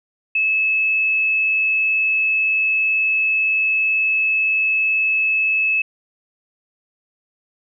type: tone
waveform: sine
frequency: 2599 Hz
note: E7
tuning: 25 cents flat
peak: -15 dBFS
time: 0.35-5.82 s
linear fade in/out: 5 ms
effects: none